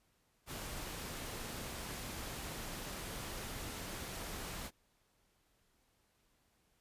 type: noise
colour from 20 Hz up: pink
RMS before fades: -44 dBFS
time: 0.46-4.71 s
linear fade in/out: 50 ms
effects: pink hiss -75 dBFS RMS until 6.8 s + resampled to 32000 Hz